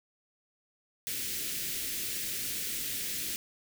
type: band-stop noise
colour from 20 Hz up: white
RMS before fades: -35 dBFS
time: 1.07-3.36 s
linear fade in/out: 0 ms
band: 450 to 1800 Hz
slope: 24 dB/octave
effects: none